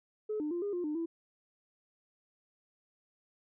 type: tone with pitch steps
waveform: sine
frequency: 427.5 / 300.9 / 347.2 / 407.1 / 353.3 / 301.5 / 332.3 Hz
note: A4 / D4 / F4 / G#4 / F4 / D4 / E4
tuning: -50 / +42 / -10 / -35 / +20 / +46 / +14 cents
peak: -31 dBFS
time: 0.29-1.06 s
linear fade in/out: 10 ms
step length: 110 ms
effects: tanh soft clip ceiling -28 dBFS